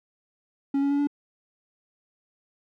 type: tone with pitch steps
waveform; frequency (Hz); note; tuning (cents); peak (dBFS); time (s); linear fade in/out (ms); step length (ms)
triangle; 277.2 / 280.7 / 284.3 / 288; C#4 / C#4 / C#4 / D4; 0 / +22 / +44 / -34; -19; 0.74-1.072; 5; 83
effects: none